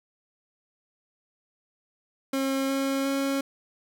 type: tone with pitch steps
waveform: 30% pulse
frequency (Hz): 269.6 / 271.9 / 274.3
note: C#4 / C#4 / C#4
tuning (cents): -48 / -33 / -18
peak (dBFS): -22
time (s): 2.33-3.41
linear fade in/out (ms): 5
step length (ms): 360
effects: none